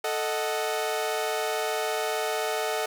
sawtooth chord, D# diminished, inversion second, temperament equal, 440 / 622.3 / 740 Hz, A4 / D#5 / F#5, 0 / 0 / 0 cents, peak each -26 / -27 / -28 dBFS, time 0.04-2.86 s, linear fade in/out 5 ms, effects none

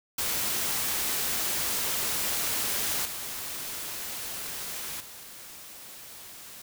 white noise with level steps, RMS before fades -29 / -36 / -45 dBFS, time 0.18-6.62 s, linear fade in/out 5 ms, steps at 3.05 / 5 s, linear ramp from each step 5 ms, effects none

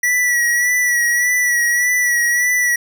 square tone with vibrato, 1942 Hz, B6, 30 cents flat, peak -14 dBFS, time 0.03-2.76 s, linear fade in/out 5 ms, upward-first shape sine, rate 1.7 Hz, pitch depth 36 cents each way, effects none

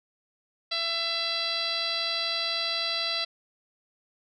10% pulse tone with low-pass filter, 669 Hz, E5, 25 cents sharp, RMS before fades -29 dBFS, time 0.71-3.25 s, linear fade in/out 10 ms, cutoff 4400 Hz, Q 8.4, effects none

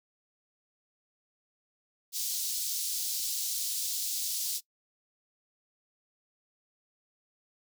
pink high-pass noise, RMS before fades -33 dBFS, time 2.12-4.61 s, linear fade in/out 50 ms, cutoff 4300 Hz, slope 24 dB/octave, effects noise-tail reverb RT60 0.1 s tail -21 dB re dry

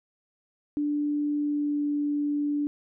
sine tone with pitch glide, 293.7 to 291.8 Hz, D4 to D4, 0 to -11 cents, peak -24 dBFS, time 0.77-2.67 s, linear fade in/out 0 ms, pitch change -11 cents, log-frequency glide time 1.37-1.86 s, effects none

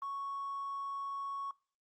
sine tone with hard clipping, 1108.7 Hz, C#6, in tune, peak -37 dBFS, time 0.02-1.51 s, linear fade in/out 2 ms, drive 1 dB, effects noise-tail reverb RT60 0.4 s tail -24 dB re dry + Opus 24 kbps

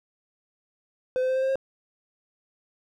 triangle tone with pitch steps, 510 / 515 / 520.1 / 525.2 / 530.4 / 535.7 Hz, C5 / C5 / C5 / C5 / C5 / C5, -44 / -28 / -10 / +6 / +23 / +41 cents, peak -20 dBFS, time 1.16-1.556 s, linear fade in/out 0 ms, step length 66 ms, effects none

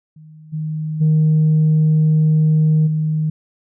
sine tone with level steps, 155.56 Hz, D#3, in tune, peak -38 / -20 / -9 / -15 dBFS, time 0.16-3.3 s, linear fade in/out 5 ms, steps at 0.52 / 1 / 2.86 s, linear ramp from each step 20 ms, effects tanh soft clip ceiling -8 dBFS

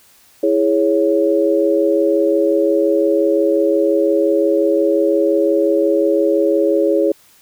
sine chord, C# minor, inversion first, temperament equal, 329.6 / 415.3 / 554.4 Hz, E4 / G#4 / C#5, 0 / 0 / 0 cents, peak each -16 dBFS, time 0.43-7.12 s, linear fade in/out 5 ms, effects white hiss -50 dBFS RMS until 7.41 s

